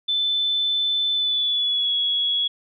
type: tone with pitch glide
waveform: sine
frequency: 3520 to 3351 Hz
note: A7 to G#7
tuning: 0 to +15 cents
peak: -19 dBFS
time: 0.08-2.48 s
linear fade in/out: 10 ms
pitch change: -85 cents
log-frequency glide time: 1.14-1.94 s
effects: none